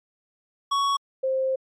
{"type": "tone pair in turn", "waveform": ["square", "sine"], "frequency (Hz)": [1116, 526.7], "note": ["C#6", "C5"], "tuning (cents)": [11, 11], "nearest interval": "octave + minor second", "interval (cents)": 1300, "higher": "first", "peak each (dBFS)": -21, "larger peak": "neither", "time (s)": [[0.71, 0.97], [1.23, 1.56]], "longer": "second", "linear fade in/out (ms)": 10, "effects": ["low-pass 6000 Hz 12 dB/octave", "MP3 96 kbps"]}